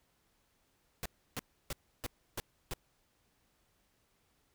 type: noise bursts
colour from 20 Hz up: pink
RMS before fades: -38 dBFS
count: 6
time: 1.03-2.736 s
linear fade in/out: 0 ms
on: 26 ms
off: 310 ms
effects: pink hiss -74 dBFS RMS until 4.54 s